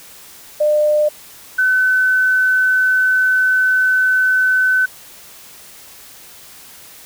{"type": "tone pair in turn", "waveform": "sine", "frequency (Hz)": [601, 1514.4], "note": ["D5", "F#6"], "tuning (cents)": [40, 40], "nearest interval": "octave + major third", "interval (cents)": 1600, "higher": "second", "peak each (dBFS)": -11, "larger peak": "neither", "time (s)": [[0.6, 1.09], [1.58, 4.86]], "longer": "second", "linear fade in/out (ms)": 10, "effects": ["white hiss -40 dBFS RMS until 7.05 s"]}